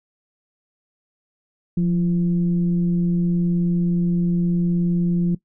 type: tone with frequency modulation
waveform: sine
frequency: 174.61 Hz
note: F3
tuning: in tune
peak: -16 dBFS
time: 1.77-5.35 s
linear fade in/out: 5 ms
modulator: 165 Hz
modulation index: 0.39
effects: noise-tail reverb RT60 0.1 s tail -19 dB re dry